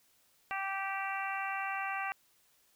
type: harmonic tone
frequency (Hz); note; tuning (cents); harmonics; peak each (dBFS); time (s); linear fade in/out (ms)
389.6; G4; -11; 2 / 3 / 4 / 5 / 6 / 7; -38 / -40 / -41 / -42 / -43 / -43; 0.51-2.12; 0
effects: white hiss -69 dBFS RMS until 2.75 s